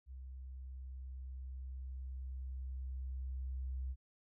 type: tone with level ramp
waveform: sine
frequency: 64.9 Hz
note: C2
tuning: 13 cents flat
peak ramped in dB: -46 to -37 dBFS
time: 0.06-3.96 s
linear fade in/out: 50 ms
effects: none